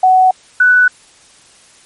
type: tone pair in turn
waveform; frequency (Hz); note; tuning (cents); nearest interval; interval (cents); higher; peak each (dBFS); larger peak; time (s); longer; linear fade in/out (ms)
sine; 746 / 1487.7; F#5 / F#6; +14 / +9; octave; 1195; second; -5; neither; 0.03-0.31 / 0.6-0.88; neither; 5
effects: white hiss -45 dBFS RMS until 1.85 s + MP3 48 kbps